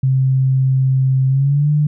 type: tone with pitch glide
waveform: sine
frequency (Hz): 132.1 to 149.14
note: C3 to D3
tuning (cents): +17 to +27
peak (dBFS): -11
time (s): 0.03-1.87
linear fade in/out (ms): 5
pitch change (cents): +210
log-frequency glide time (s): 1.28-1.7
effects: none